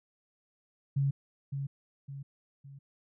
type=tone with echo; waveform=sine; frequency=138.59 Hz; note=C#3; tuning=in tune; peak=-25 dBFS; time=0.96-1.11 s; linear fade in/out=10 ms; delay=560 ms; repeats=3; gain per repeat=-7 dB; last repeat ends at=2.79 s; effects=none